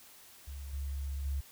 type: tone with level steps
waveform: sine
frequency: 69.3 Hz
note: C#2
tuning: in tune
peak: -40 / -34 / -31 dBFS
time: 0.47-1.41 s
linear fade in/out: 10 ms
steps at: 0.73 / 1.25 s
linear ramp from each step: 5 ms
effects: white hiss -56 dBFS RMS until 1.51 s